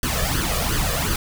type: noise with flanger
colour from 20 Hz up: pink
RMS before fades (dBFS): -22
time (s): 0.03-1.16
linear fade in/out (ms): 2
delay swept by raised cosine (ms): 0.63 to 1.73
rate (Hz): 2.8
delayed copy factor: +0.75
effects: none